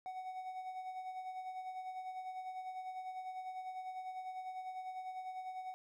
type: tone with tremolo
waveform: triangle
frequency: 746 Hz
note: F#5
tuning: 14 cents sharp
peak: -38 dBFS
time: 0.06-5.74 s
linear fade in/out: 0 ms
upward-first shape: sine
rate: 10 Hz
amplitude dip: 50%
effects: none

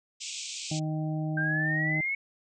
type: band-pass noise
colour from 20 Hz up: white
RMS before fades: -38 dBFS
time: 0.2-0.8 s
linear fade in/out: 20 ms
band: 2300 to 8000 Hz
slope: 96 dB/octave
type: harmonic tone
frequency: 155.56 Hz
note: D#3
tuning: in tune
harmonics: 1 / 2 / 4 / 5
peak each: -29 / -35 / -41 / -43 dBFS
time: 0.71-2.01 s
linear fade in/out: 5 ms
type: exponential sweep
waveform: sine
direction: up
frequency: 1568 to 2217 Hz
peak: -27 dBFS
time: 1.37-2.15 s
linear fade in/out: 5 ms
effects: none

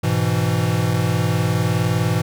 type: chord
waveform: square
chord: E major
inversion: first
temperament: equal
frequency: 103.83 / 123.47 / 164.81 Hz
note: G#2 / B2 / E3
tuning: 0 / 0 / 0 cents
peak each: -22 dBFS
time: 0.03-2.22 s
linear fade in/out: 10 ms
effects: none

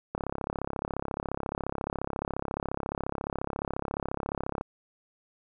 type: click train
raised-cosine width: 1 ms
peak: -17 dBFS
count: 154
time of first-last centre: 0.15-4.611 s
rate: 34.3 Hz
effects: none

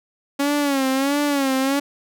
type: tone with vibrato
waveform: sawtooth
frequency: 277.2 Hz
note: C#4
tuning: in tune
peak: -14 dBFS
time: 0.39-1.8 s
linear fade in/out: 10 ms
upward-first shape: sine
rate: 1.5 Hz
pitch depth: 90 cents each way
effects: none

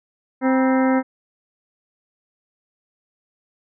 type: harmonic tone with a mistuned harmonic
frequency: 261.6 Hz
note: C4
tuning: in tune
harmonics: 1 / 2 / 3 / 4 / 5 / 6 / 7 / 8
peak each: -16 / -22 / -26 / -28 / -30 / -32 / -33 / -34 dBFS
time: 0.41-1.03 s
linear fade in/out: 50 ms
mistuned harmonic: 4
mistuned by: -140 cents
effects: none

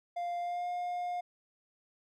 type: tone with pitch glide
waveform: triangle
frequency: 698.5 to 711.1 Hz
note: F5 to F5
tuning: 0 to +31 cents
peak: -31 dBFS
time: 0.16-1.21 s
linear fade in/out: 10 ms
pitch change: +31 cents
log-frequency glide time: 0.39-0.68 s
effects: none

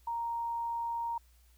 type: tone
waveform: sine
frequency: 932.3 Hz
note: A#5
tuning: in tune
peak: -32 dBFS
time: 0.07-1.18 s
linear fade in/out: 5 ms
effects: added 60 Hz sine -60 dBFS peak until 1.57 s + white hiss -69 dBFS RMS until 1.57 s

